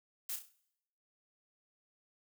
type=noise with echo; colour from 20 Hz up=blue; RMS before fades=-39 dBFS; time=0.29-0.36 s; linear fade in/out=5 ms; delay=33 ms; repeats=5; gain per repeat=-7 dB; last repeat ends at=0.525 s; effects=noise-tail reverb RT60 0.8 s tail -21 dB re dry